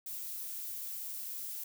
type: noise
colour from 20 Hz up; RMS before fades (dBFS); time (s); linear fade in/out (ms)
violet; -41; 0.06-1.64; 5
effects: none